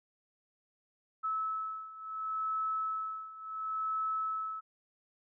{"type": "beating tone pair", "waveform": "sine", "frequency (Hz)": [1300, 1300.71], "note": ["E6", "E6"], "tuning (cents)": [-24, -24], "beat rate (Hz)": 0.71, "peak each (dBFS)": [-38, -35], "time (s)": [1.23, 4.61], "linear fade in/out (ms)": 20, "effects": []}